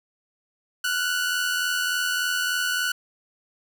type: tone pair together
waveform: sawtooth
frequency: 1402 / 1485.4 Hz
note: F6 / F#6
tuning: +6 / +6 cents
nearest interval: minor second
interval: 100 cents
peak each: -27 / -20 dBFS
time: 0.84-2.92 s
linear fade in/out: 5 ms
effects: none